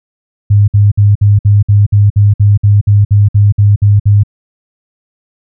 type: tone bursts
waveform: sine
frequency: 102.5 Hz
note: G#2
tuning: 22 cents flat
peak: -3 dBFS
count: 16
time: 0.5-4.235 s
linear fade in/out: 10 ms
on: 180 ms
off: 57 ms
effects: none